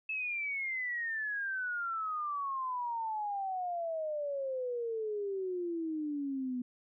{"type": "exponential sweep", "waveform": "sine", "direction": "down", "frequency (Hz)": [2620, 244.8], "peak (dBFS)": -33, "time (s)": [0.09, 6.62], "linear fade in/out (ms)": 5, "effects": []}